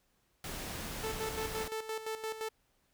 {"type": "noise", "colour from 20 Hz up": "pink", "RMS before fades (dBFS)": -41, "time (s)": [0.44, 1.68], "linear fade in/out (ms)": 2}
{"type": "tone with tremolo", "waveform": "sawtooth", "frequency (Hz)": 440, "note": "A4", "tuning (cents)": 0, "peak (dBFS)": -31, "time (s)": [1.03, 2.49], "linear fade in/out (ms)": 10, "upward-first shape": "square", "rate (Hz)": 5.8, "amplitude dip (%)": 65}
{"effects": ["pink hiss -74 dBFS RMS until 2.93 s"]}